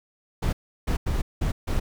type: noise bursts at uneven times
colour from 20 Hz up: brown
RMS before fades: -24 dBFS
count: 5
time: 0.42-0.53 / 0.87-0.97 / 1.06-1.22 / 1.41-1.52 / 1.67-1.8 s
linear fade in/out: 10 ms
effects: none